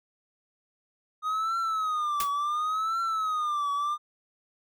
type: tone with vibrato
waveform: triangle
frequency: 1242 Hz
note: D#6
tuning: 3 cents flat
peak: -24 dBFS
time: 1.22-3.98 s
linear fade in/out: 50 ms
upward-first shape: triangle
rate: 0.7 Hz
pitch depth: 160 cents each way
type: noise with exponential decay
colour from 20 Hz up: white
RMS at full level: -28 dBFS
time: 2.2-2.33 s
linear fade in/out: 2 ms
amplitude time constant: 27 ms
effects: none